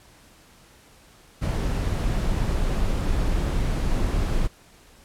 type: noise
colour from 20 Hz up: brown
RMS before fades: -23 dBFS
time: 1.41-4.48 s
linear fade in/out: 20 ms
effects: pink hiss -53 dBFS RMS until 5.04 s + low-pass 12000 Hz 12 dB/octave